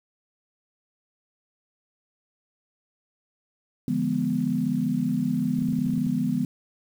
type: chord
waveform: sine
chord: D diminished seventh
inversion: none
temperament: equal with one note detuned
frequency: 146.83 / 172.11 / 207.7 / 246.9 Hz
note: D3 / F3 / Ab3 / Cb4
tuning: 0 / -25 / 0 / 0 cents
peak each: -31 / -29 / -28 / -25 dBFS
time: 3.88-6.45 s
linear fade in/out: 2 ms
type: clicks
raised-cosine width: 3 ms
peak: -31 dBFS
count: 10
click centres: 5.586 / 5.622 / 5.688 / 5.726 / 5.789 / 5.863 / 5.893 / 5.936 / 5.979 / 6.066 s
effects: 8-bit